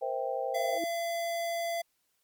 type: chord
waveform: sine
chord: C dominant seventh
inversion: third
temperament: just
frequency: 470.9 / 523.3 / 654.1 / 784.9 Hz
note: Bb4 / C5 / E5 / G5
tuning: +18 / 0 / -14 / +2 cents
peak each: -38 / -33 / -37 / -35 dBFS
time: 0.01-0.79 s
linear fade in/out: 20 ms
type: tone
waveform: square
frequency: 678 Hz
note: E5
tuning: 49 cents sharp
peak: -31 dBFS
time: 0.54-1.82 s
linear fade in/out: 10 ms
type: tone with exponential growth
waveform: sine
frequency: 329.6 Hz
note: E4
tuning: in tune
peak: -30 dBFS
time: 0.67-0.84 s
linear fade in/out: 2 ms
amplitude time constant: 36 ms
effects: white hiss -75 dBFS RMS until 2.23 s + MP3 96 kbps